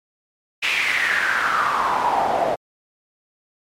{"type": "noise with band-pass filter sweep", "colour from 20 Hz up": "pink", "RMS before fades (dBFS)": -20, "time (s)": [0.62, 2.56], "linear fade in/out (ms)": 20, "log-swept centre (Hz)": [2600, 630], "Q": 4.9, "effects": ["MP3 96 kbps"]}